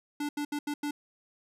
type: tone bursts at uneven times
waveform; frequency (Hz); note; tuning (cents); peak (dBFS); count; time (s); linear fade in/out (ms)
square; 292.5; D4; -7; -31; 5; 0.2-0.29 / 0.37-0.45 / 0.52-0.59 / 0.67-0.74 / 0.83-0.91; 5
effects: resampled to 32000 Hz